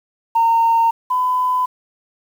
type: tone pair in turn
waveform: sine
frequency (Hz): 917 / 1005.6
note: A#5 / B5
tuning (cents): -29 / +31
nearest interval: major second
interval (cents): 160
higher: second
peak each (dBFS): -10 / -14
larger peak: first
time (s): 0.35-0.91 / 1.1-1.66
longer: neither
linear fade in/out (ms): 10
effects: tanh soft clip ceiling -8 dBFS + 7-bit